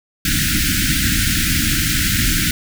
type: band-stop noise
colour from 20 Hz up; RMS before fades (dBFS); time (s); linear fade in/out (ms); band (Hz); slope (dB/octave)
pink; -17; 0.25-2.51; 2; 320 to 1400; 96
effects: none